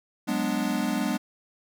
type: chord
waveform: square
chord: G# half-diminished seventh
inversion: third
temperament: equal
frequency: 185 / 207.7 / 246.9 / 293.7 Hz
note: F#3 / G#3 / B3 / D4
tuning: 0 / 0 / 0 / 0 cents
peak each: -35 / -30 / -30 / -31 dBFS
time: 0.27-1.18 s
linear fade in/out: 20 ms
effects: none